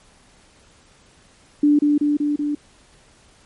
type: tone with echo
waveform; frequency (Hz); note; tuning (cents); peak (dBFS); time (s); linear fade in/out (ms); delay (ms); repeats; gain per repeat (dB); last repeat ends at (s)
sine; 293.7; D4; 0; -11; 1.63-1.79; 5; 190; 4; -2; 2.55
effects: pink hiss -53 dBFS RMS until 3.45 s + MP3 48 kbps